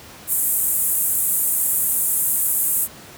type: band-pass noise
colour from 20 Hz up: white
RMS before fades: -20 dBFS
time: 0.27-2.88 s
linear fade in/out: 50 ms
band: 7900 to 16000 Hz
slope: 48 dB/octave
effects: pink hiss -41 dBFS RMS until 3.17 s + high-pass 80 Hz 12 dB/octave